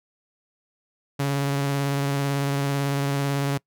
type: tone with vibrato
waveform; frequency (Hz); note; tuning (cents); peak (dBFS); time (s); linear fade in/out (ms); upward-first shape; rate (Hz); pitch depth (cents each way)
sawtooth; 140; C#3; +18; -18; 1.19-3.58; 10; triangle; 18; 25
effects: noise-tail reverb RT60 0.1 s tail -24 dB re dry